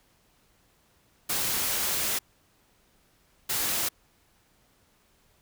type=noise bursts at uneven times; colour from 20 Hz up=white; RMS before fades=-28 dBFS; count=2; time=1.29-2.19 / 3.49-3.89 s; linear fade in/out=10 ms; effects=pink hiss -65 dBFS RMS until 5.41 s

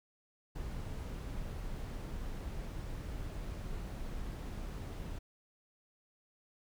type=noise; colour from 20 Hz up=brown; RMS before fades=-41 dBFS; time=0.55-5.19 s; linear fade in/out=10 ms; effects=none

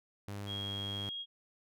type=tone with pitch glide; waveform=sawtooth; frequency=101.2 to 100.62 Hz; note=G#2 to G2; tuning=-44 to +46 cents; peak=-36 dBFS; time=0.28-1.09 s; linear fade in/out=0 ms; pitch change=-10 cents; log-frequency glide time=0.56-0.63 s
type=tone; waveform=sine; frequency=3273 Hz; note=G#7; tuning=26 cents flat; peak=-38 dBFS; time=0.46-1.26 s; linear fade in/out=50 ms
effects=none

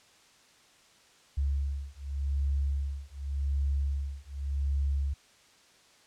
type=beating tone pair; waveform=sine; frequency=69.3 / 70.17 Hz; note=C#2 / C#2; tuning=0 / +22 cents; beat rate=0.87 Hz; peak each=-31 dBFS; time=1.37-5.14 s; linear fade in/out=10 ms; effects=white hiss -60 dBFS RMS until 6.06 s + low-pass 7000 Hz 12 dB/octave

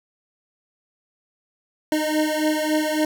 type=beating tone pair; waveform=25% pulse; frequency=306.3 / 309.9 Hz; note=D#4 / D#4; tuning=-27 / -7 cents; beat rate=3.6 Hz; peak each=-18 / -20 dBFS; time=1.92-3.05 s; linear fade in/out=2 ms; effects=none

